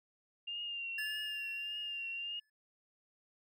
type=tone with vibrato; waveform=sine; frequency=2793 Hz; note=F7; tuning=1 cent flat; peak=-38 dBFS; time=0.47-2.4 s; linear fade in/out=10 ms; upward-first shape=triangle; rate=1.7 Hz; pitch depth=43 cents each way
type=tone with exponential decay; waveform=square; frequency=1727 Hz; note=A6; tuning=33 cents flat; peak=-38 dBFS; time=0.98-2.5 s; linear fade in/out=5 ms; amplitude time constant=330 ms
effects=none